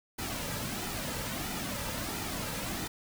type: noise with flanger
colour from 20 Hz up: pink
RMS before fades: -36 dBFS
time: 0.18-2.88 s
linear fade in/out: 10 ms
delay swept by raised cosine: 1.8 to 2.8 ms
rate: 1.5 Hz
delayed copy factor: -0.55
effects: none